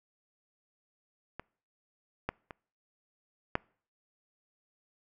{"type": "clicks", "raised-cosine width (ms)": 0.5, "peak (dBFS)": [-24, -16, -27, -12], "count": 4, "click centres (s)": [1.396, 2.29, 2.508, 3.554], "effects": ["noise-tail reverb RT60 0.5 s tail -26 dB re dry"]}